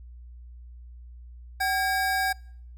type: tone pair together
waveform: square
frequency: 761.7 / 1622 Hz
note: G5 / G#6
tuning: -50 / -41 cents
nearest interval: octave + minor second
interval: 1309 cents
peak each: -27 / -27 dBFS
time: 1.6-2.33 s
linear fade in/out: 10 ms
effects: noise-tail reverb RT60 0.6 s tail -26 dB re dry + added 60 Hz sine -42 dBFS peak until 2.77 s